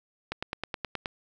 click train, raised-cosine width 0.3 ms, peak -15 dBFS, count 8, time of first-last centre 0.32-1.058 s, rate 9.48 Hz, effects none

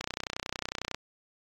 click train, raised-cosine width 0.2 ms, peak -15 dBFS, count 30, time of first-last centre 0.01-0.945 s, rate 31 Hz, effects AAC 48 kbps

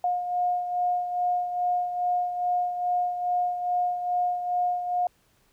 sine beating tone pair, 715 / 717.4 Hz, F5 / F5, +41 / +46 cents, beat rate 2.4 Hz, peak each -24 / -32 dBFS, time 0.04-5.07 s, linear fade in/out 2 ms, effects pink hiss -65 dBFS RMS until 5.52 s

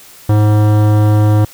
sine tone with hard clipping, 105.6 Hz, G#2, 29 cents sharp, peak -9 dBFS, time 0.29-1.45 s, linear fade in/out 5 ms, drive 17 dB, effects white hiss -39 dBFS RMS until 1.53 s

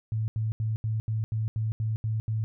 sine tone bursts, 110 Hz, A2, in tune, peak -25 dBFS, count 10, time 0.12-2.44 s, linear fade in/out 0 ms, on 160 ms, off 80 ms, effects none

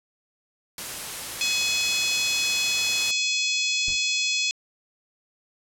white noise, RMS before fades -33 dBFS, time 0.78-3.11 s, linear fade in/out 2 ms
harmonic tone, 847 Hz, G#5, 34 cents sharp, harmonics 3 / 4 / 5 / 6 / 7 / 8 / 9, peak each -26 / -28 / -30 / -32 / -33 / -34 / -35 dBFS, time 1.41-4.51 s, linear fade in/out 0 ms
brown noise with exponential decay, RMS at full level -36 dBFS, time 3.88-4.09 s, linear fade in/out 2 ms, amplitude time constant 44 ms
effects low-pass 12000 Hz 12 dB/octave

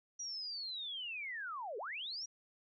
sine linear two-way sweep, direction down then up, 5830 to 392 to 5830 Hz, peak -40 dBFS, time 0.19-2.26 s, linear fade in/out 10 ms, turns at 1.78 s, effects none

